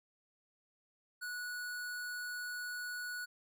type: tone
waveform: square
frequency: 1468 Hz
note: F#6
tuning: 14 cents flat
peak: -40 dBFS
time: 1.21-3.26 s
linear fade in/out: 20 ms
effects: none